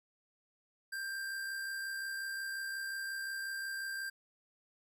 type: tone with amplitude modulation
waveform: square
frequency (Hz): 1583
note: G6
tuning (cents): +17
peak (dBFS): -37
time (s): 0.92-4.1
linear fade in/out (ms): 10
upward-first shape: sine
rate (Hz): 65.6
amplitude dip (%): 30
effects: none

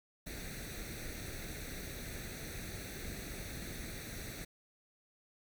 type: noise with comb filter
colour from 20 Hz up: pink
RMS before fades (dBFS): -44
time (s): 0.26-4.45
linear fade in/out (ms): 10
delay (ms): 0.49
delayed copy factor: +0.75
effects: none

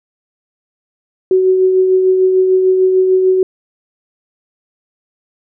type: tone with tremolo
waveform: sine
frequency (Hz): 374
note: F#4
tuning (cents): +19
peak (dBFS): -6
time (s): 1.31-3.43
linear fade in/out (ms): 2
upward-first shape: triangle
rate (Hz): 6.7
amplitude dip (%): 40
effects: none

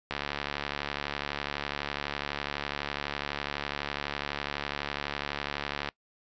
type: click train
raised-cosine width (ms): 0.3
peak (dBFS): -15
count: 417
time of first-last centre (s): 0.11-5.888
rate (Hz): 72
effects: noise-tail reverb RT60 0.1 s tail -22 dB re dry + resampled to 16000 Hz

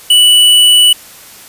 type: tone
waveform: square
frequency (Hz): 2960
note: F#7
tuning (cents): 0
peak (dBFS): -4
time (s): 0.1-0.93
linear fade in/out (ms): 5
effects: white hiss -35 dBFS RMS until 1.48 s + resampled to 32000 Hz

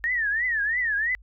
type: tone with vibrato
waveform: sine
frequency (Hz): 1812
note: A#6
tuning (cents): -50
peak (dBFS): -22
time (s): 0.04-1.15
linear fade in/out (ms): 0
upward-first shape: triangle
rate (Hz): 3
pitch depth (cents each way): 210
effects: added 50 Hz sine -47 dBFS peak until 1.22 s

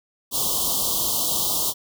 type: band-stop noise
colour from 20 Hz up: white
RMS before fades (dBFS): -23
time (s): 0.31-1.74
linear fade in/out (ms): 50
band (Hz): 1200 to 3000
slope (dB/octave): 96
effects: none

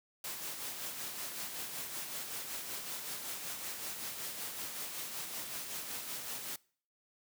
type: noise with tremolo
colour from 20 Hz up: white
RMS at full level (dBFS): -40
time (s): 0.24-6.56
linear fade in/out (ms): 2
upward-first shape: sine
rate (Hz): 5.3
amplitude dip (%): 40
effects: noise-tail reverb RT60 0.5 s tail -24 dB re dry + high-pass 100 Hz 12 dB/octave

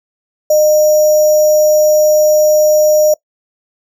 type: tone with sample-and-hold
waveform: sine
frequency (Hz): 609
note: D#5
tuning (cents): -37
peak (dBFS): -6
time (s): 0.5-3.14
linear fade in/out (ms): 5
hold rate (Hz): 6300
effects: noise-tail reverb RT60 0.1 s tail -23 dB re dry

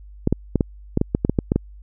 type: clicks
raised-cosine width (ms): 3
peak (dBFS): -4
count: 12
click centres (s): 0.274 / 0.326 / 0.557 / 0.608 / 0.974 / 1.014 / 1.149 / 1.249 / 1.296 / 1.388 / 1.519 / 1.56
effects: added 50 Hz sine -39 dBFS peak until 1.82 s

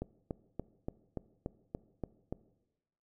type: click train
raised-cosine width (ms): 2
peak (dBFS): -23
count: 9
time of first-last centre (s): 0.02-2.325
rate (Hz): 3.47
effects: noise-tail reverb RT60 1.0 s tail -19 dB re dry

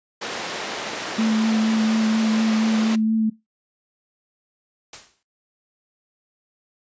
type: band-pass noise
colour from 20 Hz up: pink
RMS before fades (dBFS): -30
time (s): 0.21-2.96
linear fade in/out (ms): 10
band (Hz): 340 to 6200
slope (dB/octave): 12
type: tone with vibrato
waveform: sine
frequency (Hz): 220.5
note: A3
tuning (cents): +4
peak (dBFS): -17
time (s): 1.18-3.3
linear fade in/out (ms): 10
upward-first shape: triangle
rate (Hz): 4.2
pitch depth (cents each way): 20
type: noise with exponential decay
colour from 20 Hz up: white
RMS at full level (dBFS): -34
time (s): 4.93-5.23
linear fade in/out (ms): 2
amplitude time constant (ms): 64
effects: noise-tail reverb RT60 0.2 s tail -20 dB re dry + resampled to 16000 Hz

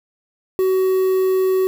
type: tone with quantisation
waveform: triangle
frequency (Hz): 376.3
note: F#4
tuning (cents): +29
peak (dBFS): -12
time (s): 0.59-1.67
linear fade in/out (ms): 0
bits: 6
effects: none

